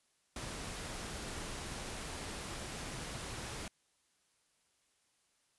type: noise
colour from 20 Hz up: pink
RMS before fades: -43 dBFS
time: 0.36-3.68 s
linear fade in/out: 2 ms
effects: white hiss -75 dBFS RMS until 5.58 s + resampled to 24000 Hz